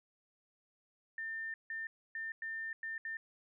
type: tone bursts at uneven times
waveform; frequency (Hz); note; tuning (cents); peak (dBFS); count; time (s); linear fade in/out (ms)
sine; 1800; A6; +39; -38; 6; 1.18-1.54 / 1.7-1.87 / 2.15-2.32 / 2.42-2.73 / 2.83-2.98 / 3.05-3.17; 2
effects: none